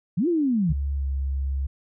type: linear two-way sweep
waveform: sine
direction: up then down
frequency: 142.7 to 360 to 142.7 Hz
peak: -19 dBFS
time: 0.17-0.73 s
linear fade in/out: 10 ms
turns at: 0.28 s
type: tone with pitch glide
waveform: sine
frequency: 70 to 68.05 Hz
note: C#2 to C#2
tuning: +18 to -31 cents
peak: -23 dBFS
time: 0.69-1.67 s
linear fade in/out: 10 ms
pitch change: -49 cents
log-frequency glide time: 0.95-1.05 s
effects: none